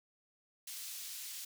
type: high-pass noise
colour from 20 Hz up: pink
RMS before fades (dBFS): -45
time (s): 0.67-1.45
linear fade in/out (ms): 5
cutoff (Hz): 4100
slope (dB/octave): 12
effects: none